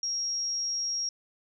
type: tone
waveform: sine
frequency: 5600 Hz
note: F8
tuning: 4 cents sharp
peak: -28 dBFS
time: 0.03-1.09 s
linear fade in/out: 2 ms
effects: none